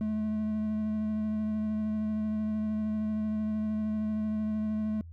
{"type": "tone with vibrato", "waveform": "triangle", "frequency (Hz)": 215.2, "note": "A3", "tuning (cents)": -38, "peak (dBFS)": -26, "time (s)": [0.01, 5.01], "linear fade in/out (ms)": 0, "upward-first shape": "sine", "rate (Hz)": 13, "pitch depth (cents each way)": 13, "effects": ["noise-tail reverb RT60 0.1 s tail -25 dB re dry", "added 83 Hz sine -43 dBFS peak until 5.12 s"]}